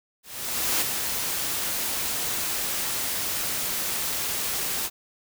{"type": "noise with ADSR envelope", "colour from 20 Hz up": "white", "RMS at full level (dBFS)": -23, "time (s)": [0.23, 4.9], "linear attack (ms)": 580, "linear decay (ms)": 20, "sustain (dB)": -5, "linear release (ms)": 45, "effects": []}